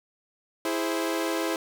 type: chord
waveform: sawtooth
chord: E augmented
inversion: none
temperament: equal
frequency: 329.6 / 415.3 / 523.3 Hz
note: E4 / G#4 / B#4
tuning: 0 / 0 / 0 cents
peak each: -24 / -29 / -28 dBFS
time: 0.65-1.56 s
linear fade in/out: 2 ms
effects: none